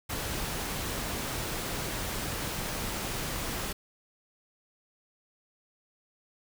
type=noise; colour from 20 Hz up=pink; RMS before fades=-34 dBFS; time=0.09-3.73 s; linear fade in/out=10 ms; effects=none